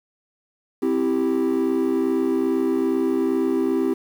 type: chord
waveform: triangle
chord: C major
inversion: none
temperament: equal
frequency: 261.6 / 329.6 / 392 Hz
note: C4 / E4 / G4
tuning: 0 / 0 / 0 cents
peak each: -20 dBFS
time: 0.82-3.94 s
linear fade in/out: 10 ms
effects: tanh soft clip ceiling -12 dBFS + 8-bit